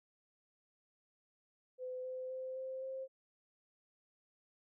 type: tone with pitch steps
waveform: sine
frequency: 508 / 513 / 518.1 / 523.2 / 528.4 Hz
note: B4 / C5 / C5 / C5 / C5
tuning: +49 / -34 / -17 / 0 / +17 cents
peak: -40 dBFS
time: 1.78-3.08 s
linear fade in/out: 50 ms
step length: 260 ms
effects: none